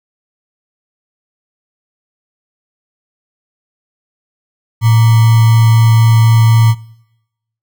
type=tone with sample-and-hold; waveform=sine; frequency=113 Hz; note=A2; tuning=47 cents sharp; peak=-5 dBFS; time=4.81-6.75 s; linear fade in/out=50 ms; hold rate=1050 Hz; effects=noise-tail reverb RT60 0.9 s tail -22 dB re dry